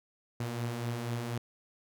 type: beating tone pair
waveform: sawtooth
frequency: 115.4 / 119.5 Hz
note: A#2 / A#2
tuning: -17 / +43 cents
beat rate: 4.1 Hz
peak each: -37 / -30 dBFS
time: 0.4-1.38 s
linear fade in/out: 5 ms
effects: none